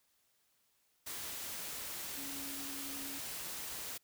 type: tone in noise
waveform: sine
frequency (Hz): 277.2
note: C#4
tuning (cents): 0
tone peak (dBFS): -48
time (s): 2.17-3.19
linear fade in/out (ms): 10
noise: white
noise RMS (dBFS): -43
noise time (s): 1.06-3.98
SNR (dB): -8
effects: white hiss -75 dBFS RMS until 4.03 s